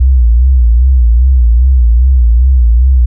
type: tone with vibrato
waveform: sine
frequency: 61.2 Hz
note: B1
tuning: 15 cents flat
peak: -3 dBFS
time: 0-3.06 s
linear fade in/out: 10 ms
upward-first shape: sine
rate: 2.5 Hz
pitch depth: 130 cents each way
effects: none